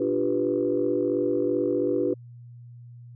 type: chord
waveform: sine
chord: G dominant seventh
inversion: second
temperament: equal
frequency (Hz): 293.7 / 349.2 / 392 / 493.9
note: D4 / F4 / G4 / B4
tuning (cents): 0 / 0 / 0 / 0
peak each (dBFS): -27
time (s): 0-2.14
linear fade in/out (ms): 5
effects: tanh soft clip ceiling -11 dBFS + added 120 Hz sine -42 dBFS peak until 3.15 s